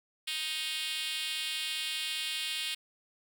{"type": "tone with high-pass filter", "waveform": "5% pulse", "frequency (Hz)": 312.5, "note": "D#4", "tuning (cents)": 8, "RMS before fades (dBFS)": -35, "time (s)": [0.27, 2.75], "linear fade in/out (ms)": 10, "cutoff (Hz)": 3100, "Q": 1.8, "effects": []}